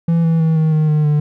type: tone with pitch steps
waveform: triangle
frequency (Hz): 167.1 / 163.94 / 160.85 / 157.81 / 154.83 / 151.91 / 149.04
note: E3 / E3 / E3 / D#3 / D#3 / D#3 / D3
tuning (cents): +24 / -9 / -42 / +25 / -8 / -41 / +26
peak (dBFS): -9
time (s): 0.08-1.2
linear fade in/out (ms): 5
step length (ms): 160
effects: none